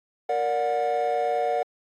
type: chord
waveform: triangle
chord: Bb augmented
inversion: none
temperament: just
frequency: 466.2 / 582.7 / 728.4 Hz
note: Bb4 / D5 / F#5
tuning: 0 / -14 / -27 cents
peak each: -25 / -25 / -22 dBFS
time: 0.29-1.63 s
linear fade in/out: 5 ms
effects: tanh soft clip ceiling -15 dBFS + AAC 64 kbps